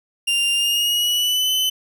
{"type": "tone with pitch glide", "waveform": "40% pulse", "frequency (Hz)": [2794, 3029], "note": ["F7", "F#7"], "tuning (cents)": [0, 40], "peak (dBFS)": -16, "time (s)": [0.27, 1.7], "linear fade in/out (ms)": 10, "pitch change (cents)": 140, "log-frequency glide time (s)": [0.54, 1.51], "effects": []}